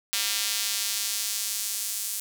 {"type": "tone with high-pass filter sweep", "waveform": "square", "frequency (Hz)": 106.5, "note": "G#2", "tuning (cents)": 44, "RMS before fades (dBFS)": -29, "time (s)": [0.13, 2.2], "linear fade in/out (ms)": 0, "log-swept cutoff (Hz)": [3500, 8100], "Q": 0.87, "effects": []}